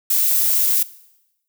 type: noise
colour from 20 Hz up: violet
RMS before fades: -17 dBFS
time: 0.1-0.83 s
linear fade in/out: 5 ms
effects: noise-tail reverb RT60 0.9 s tail -19 dB re dry